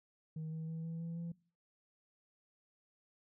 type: tone with pitch steps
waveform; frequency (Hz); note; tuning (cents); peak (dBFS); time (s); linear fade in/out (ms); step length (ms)
sine; 157.9 / 160.1 / 162.34 / 164.61 / 166.9 / 169.23; D#3 / D#3 / E3 / E3 / E3 / E3; +26 / +50 / -26 / -2 / +22 / +46; -37; 0.36-1.32; 5; 160
effects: noise-tail reverb RT60 0.4 s tail -23 dB re dry + tanh soft clip ceiling -38 dBFS